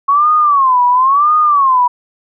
sine tone with vibrato, 1097 Hz, C#6, 18 cents flat, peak -7 dBFS, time 0.08-1.88 s, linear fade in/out 10 ms, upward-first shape sine, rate 0.97 Hz, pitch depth 200 cents each way, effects none

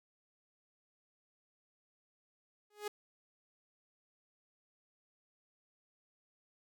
sawtooth tone with exponential growth, 416.9 Hz, G#4, 7 cents sharp, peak -30 dBFS, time 2.7-2.88 s, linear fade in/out 5 ms, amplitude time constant 37 ms, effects none

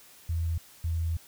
sine tone pair in turn, 83 / 82.6 Hz, E2 / E2, +12 / +4 cents, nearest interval unison, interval 8 cents, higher first, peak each -26 dBFS, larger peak neither, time 0.29-0.58 / 0.84-1.17 s, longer second, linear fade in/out 5 ms, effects white hiss -54 dBFS RMS until 1.27 s

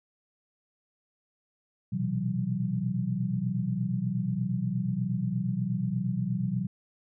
sine tone cluster, 119.3 / 127.7 / 165.8 / 189 Hz, A#2 / C3 / E3 / F#3, +41 / -42 / +10 / +37 cents, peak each -35 / -32 / -33 / -30 dBFS, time 1.92-6.67 s, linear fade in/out 10 ms, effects none

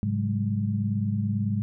sine tone cluster, 105.8 / 134.9 / 187.9 / 205.9 Hz, G#2 / C#3 / F#3 / G#3, +33 / -47 / +27 / -15 cents, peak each -26 / -34 / -33 / -28 dBFS, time 0.03-1.62 s, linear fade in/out 0 ms, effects none

